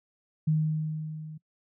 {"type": "tone with level ramp", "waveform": "sine", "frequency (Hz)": 155.56, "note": "D#3", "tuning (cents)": 0, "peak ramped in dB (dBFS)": [-20, -39], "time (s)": [0.47, 1.38], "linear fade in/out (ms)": 10, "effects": ["noise-tail reverb RT60 0.1 s tail -22 dB re dry"]}